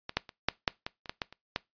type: clicks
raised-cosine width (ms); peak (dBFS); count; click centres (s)
0.2; -18 / -8 / -26 / -6 / -6 / -16 / -27 / -16 / -13 / -29 / -11; 11; 0.094 / 0.17 / 0.292 / 0.486 / 0.678 / 0.865 / 1.058 / 1.095 / 1.218 / 1.326 / 1.561
effects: noise-tail reverb RT60 0.2 s tail -22 dB re dry + resampled to 11025 Hz